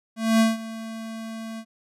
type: tone with ADSR envelope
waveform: square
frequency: 223.9 Hz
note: A3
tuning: 30 cents sharp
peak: -15 dBFS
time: 0.16-1.65 s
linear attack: 240 ms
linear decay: 170 ms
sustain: -18 dB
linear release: 63 ms
effects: low-pass 12000 Hz 12 dB/octave